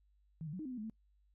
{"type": "tone with pitch steps", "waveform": "sine", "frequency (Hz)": [160.7, 148, 185, 310.4, 258.1, 250, 212.7, 221.4], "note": ["E3", "D3", "F#3", "D#4", "C4", "B3", "G#3", "A3"], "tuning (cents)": [-44, 14, 0, -4, -23, 21, 42, 11], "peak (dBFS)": -40, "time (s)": [0.41, 0.898], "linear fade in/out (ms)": 0, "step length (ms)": 61, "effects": ["noise-tail reverb RT60 0.1 s tail -26 dB re dry", "added 50 Hz sine -68 dBFS peak until 1.34 s"]}